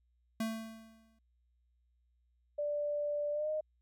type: tone with exponential decay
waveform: square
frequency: 223.1 Hz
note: A3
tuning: 24 cents sharp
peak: -32 dBFS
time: 0.4-1.19 s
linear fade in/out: 5 ms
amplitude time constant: 170 ms
type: tone with pitch glide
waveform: sine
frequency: 587.3 to 616.9 Hz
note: D5 to D#5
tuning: 0 to -15 cents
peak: -32 dBFS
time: 2.58-3.61 s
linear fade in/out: 10 ms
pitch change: +85 cents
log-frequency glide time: 3.32-3.5 s
effects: added 60 Hz sine -70 dBFS peak until 3.81 s